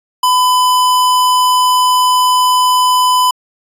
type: tone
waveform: square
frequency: 1004 Hz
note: B5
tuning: 28 cents sharp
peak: -9 dBFS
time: 0.23-3.31 s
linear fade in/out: 5 ms
effects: resampled to 32000 Hz